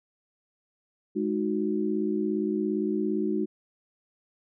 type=tone cluster; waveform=sine; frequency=210.2 / 310.9 / 368.3 Hz; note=G#3 / D#4 / F#4; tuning=+21 / -1 / -8 cents; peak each=-29 dBFS; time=1.15-3.46 s; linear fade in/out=20 ms; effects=none